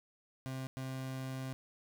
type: tone bursts at uneven times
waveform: 30% pulse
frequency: 131.5 Hz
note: C3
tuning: 9 cents sharp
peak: -36 dBFS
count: 2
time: 0.46-0.67 / 0.77-1.53 s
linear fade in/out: 0 ms
effects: none